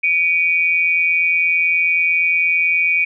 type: tone pair together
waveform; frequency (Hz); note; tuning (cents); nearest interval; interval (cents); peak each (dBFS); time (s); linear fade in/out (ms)
sine; 2290 / 2459; D7 / D#7; -44 / -21; minor second; 123; -16; 0.03-3.05; 10
effects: none